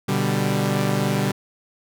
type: chord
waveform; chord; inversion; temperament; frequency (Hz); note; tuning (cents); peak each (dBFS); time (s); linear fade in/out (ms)
sawtooth; G major; first; equal; 123.47 / 146.83 / 196; B2 / D3 / G3; 0 / 0 / 0; -21 / -20 / -19; 0.08-1.32; 10
effects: none